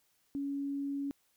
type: tone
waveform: sine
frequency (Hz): 280.1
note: C#4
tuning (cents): +18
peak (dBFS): -33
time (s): 0.35-1.11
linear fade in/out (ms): 0
effects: white hiss -73 dBFS RMS until 1.36 s